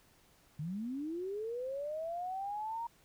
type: linear sweep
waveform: sine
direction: up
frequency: 142 to 943 Hz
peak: -36 dBFS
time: 0.59-2.87 s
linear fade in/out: 5 ms
effects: pink hiss -66 dBFS RMS until 3.04 s